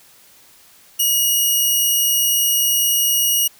5% pulse tone, 2893 Hz, F#7, 40 cents flat, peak -6 dBFS, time 0.99-3.48 s, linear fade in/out 10 ms, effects white hiss -49 dBFS RMS until 3.59 s

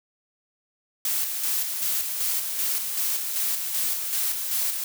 blue noise with tremolo, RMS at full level -25 dBFS, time 1.05-4.84 s, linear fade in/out 2 ms, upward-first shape square, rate 2.6 Hz, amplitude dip 40%, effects none

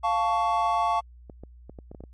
triangle chord, F augmented, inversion none, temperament equal with one note detuned, 698.5 / 880 / 1119 Hz, F5 / A5 / C#6, 0 / 0 / +16 cents, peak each -24 dBFS, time 0.03-1.01 s, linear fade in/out 20 ms
clicks, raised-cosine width 2 ms, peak -28 dBFS, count 8, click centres 1.298 / 1.436 / 1.696 / 1.788 / 1.915 / 1.948 / 2.006 / 2.038 s
effects added 60 Hz sine -46 dBFS peak until 2.13 s + MP3 48 kbps

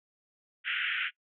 pink band-pass noise, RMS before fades -32 dBFS, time 0.64-1.11 s, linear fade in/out 50 ms, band 1400 to 3200 Hz, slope 96 dB/octave, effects noise-tail reverb RT60 0.1 s tail -21 dB re dry

